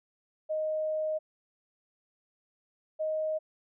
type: tone pair in turn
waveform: sine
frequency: 622.3 / 624.8 Hz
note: D#5 / D#5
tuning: 0 / +7 cents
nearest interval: unison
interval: 7 cents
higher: second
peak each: -28 dBFS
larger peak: neither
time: 0.49-1.19 / 2.99-3.39 s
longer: first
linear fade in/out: 20 ms
effects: none

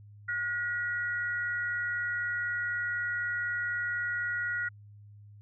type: tone pair together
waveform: sine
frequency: 1442 / 1918 Hz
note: F#6 / A#6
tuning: -45 / +49 cents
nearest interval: perfect fourth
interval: 494 cents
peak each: -31 / -34 dBFS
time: 0.28-4.69 s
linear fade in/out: 10 ms
effects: added 103 Hz sine -49 dBFS peak until 5.41 s

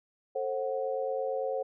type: chord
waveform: sine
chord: F# diminished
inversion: first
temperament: just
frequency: 444 / 532.8 / 740 Hz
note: A4 / C5 / F#5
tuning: +16 / +31 / 0 cents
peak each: -35 / -31 / -37 dBFS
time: 0.35-1.63 s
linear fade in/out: 10 ms
effects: none

